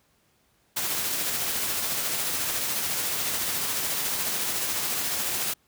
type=noise with tremolo; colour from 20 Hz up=white; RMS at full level=-27 dBFS; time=0.76-5.54 s; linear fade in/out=10 ms; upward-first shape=sine; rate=14 Hz; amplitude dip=25%; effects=pink hiss -66 dBFS RMS until 5.67 s + high-pass 60 Hz 12 dB/octave